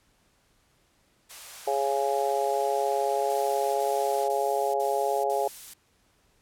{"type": "high-pass noise", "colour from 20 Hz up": "white", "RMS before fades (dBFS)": -43, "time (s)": [1.29, 4.29], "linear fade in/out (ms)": 20, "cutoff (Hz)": 520, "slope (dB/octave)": 24}
{"type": "harmonic tone", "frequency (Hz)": 138.59, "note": "C#3", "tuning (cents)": 0, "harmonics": [3, 4, 5, 6], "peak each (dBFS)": [-29, -29, -29, -29], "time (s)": [1.67, 5.48], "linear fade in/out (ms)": 5}
{"type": "noise bursts", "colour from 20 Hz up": "blue", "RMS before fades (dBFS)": -41, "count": 5, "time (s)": [3.3, 5.736], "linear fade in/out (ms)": 2, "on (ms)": 440, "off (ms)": 59}
{"effects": ["pink hiss -66 dBFS RMS until 6.41 s", "low-pass 12000 Hz 12 dB/octave"]}